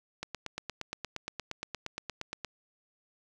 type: click train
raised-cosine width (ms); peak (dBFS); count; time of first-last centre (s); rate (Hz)
0.2; -19; 20; 0.23-2.447; 8.57
effects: none